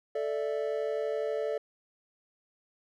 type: chord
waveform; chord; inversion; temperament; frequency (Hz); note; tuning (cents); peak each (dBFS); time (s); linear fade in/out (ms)
triangle; A suspended fourth; none; equal; 440 / 587.3 / 659.3; A4 / D5 / E5; 0 / 0 / 0; -30 / -31 / -36; 0.15-1.58; 5
effects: none